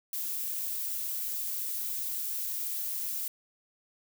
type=noise; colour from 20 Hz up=violet; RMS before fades=-34 dBFS; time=0.13-3.28 s; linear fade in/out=2 ms; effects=none